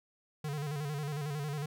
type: tone with vibrato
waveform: square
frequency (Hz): 146.83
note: D3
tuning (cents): 0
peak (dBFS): -35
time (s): 0.44-1.66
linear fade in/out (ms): 5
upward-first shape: square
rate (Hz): 11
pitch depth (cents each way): 68
effects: none